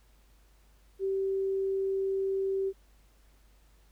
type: tone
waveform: sine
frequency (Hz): 387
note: G4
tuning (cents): -22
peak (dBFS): -27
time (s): 0.99-2.73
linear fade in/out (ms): 50
effects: added 50 Hz sine -59 dBFS peak until 3.91 s + pink hiss -67 dBFS RMS until 3.91 s